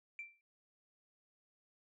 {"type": "tone with exponential decay", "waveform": "sine", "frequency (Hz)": 2349, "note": "D7", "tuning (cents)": 0, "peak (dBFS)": -39, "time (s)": [0.19, 0.41], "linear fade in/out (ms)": 1, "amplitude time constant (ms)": 46, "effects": ["tanh soft clip ceiling -37 dBFS"]}